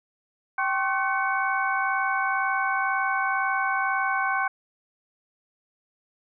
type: tone cluster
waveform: sine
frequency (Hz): 776 / 1076 / 1138 / 1521 / 2232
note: G5 / C6 / C#6 / F#6 / C#7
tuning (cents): -18 / +48 / +45 / +47 / +11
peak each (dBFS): -28 / -28 / -35 / -26 / -33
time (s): 0.58-4.48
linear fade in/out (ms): 5
effects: none